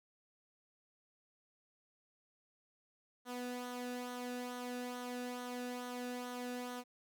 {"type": "tone with flanger", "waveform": "sawtooth", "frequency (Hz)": 246.9, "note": "B3", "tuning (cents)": 0, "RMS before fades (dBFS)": -43, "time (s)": [3.25, 6.84], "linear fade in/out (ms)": 50, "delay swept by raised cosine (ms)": [0.4, 0.96], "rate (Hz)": 2.3, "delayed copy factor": -0.55, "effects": []}